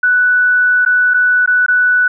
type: tone with dropouts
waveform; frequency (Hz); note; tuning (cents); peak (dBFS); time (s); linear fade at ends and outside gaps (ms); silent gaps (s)
sine; 1484; F#6; +5; -8; 0.03-2.08; 5; 0.851-0.861 / 1.138-1.142 / 1.461-1.475 / 1.663-1.682
effects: none